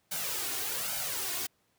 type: noise with flanger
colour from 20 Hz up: white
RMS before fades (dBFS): -34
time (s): 0.11-1.47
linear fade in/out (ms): 10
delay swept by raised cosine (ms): 1.3 to 2.8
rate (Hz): 1.2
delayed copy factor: +0.65
effects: pink hiss -72 dBFS RMS until 1.78 s + high-pass 100 Hz 12 dB/octave